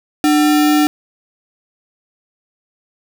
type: tone with sample-and-hold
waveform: sine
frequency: 299.3 Hz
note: D4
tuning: 33 cents sharp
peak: -9 dBFS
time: 0.24-0.87 s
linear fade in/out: 0 ms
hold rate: 1050 Hz
effects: none